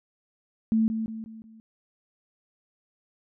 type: tone with echo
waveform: sine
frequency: 222 Hz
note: A3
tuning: 16 cents sharp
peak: -19 dBFS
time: 0.72-0.88 s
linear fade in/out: 0 ms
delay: 180 ms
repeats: 4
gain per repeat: -7 dB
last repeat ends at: 1.6 s
effects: none